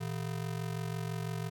square ring-modulated tone, 139.9 Hz, C#3, 16 cents sharp, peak -32 dBFS, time 0-1.5 s, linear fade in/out 20 ms, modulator 23 Hz, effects none

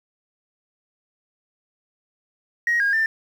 sine tone with pitch steps, 1886 / 1628 / 1786 Hz, A#6 / G#6 / A6, +20 / -35 / +25 cents, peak -16 dBFS, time 2.67-3.06 s, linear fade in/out 2 ms, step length 130 ms, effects tanh soft clip ceiling -14 dBFS + 8-bit

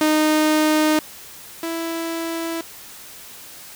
sawtooth tone pair in turn, 308.1 / 330.6 Hz, D#4 / E4, -17 / +5 cents, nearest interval minor second, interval 122 cents, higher second, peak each -11 / -20 dBFS, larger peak first, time 0.01-0.99 / 1.63-2.61 s, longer neither, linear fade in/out 2 ms, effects white hiss -40 dBFS RMS until 3.75 s

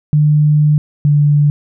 sine tone pair in turn, 150 / 146.66 Hz, D3 / D3, +37 / -2 cents, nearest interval unison, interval 39 cents, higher first, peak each -7 dBFS, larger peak neither, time 0.13-0.78 / 1.05-1.5 s, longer first, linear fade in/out 0 ms, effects none

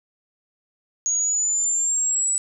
sine exponential sweep, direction up, 6645 to 7902 Hz, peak -19 dBFS, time 1.06-2.38 s, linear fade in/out 0 ms, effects none

